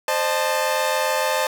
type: chord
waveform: sawtooth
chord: A diminished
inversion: first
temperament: equal with one note detuned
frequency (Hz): 523.3 / 610.2 / 880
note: C5 / Eb5 / A5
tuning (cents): 0 / -34 / 0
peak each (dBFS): -20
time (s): 0.08-1.47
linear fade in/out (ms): 2
effects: none